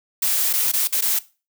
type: noise with dropouts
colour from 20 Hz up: blue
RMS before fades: -20 dBFS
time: 0.22-1.19 s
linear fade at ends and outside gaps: 5 ms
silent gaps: 0.53-0.534 / 0.717-0.735 / 0.874-0.924 / 1.01-1.021 s
effects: noise-tail reverb RT60 0.3 s tail -18 dB re dry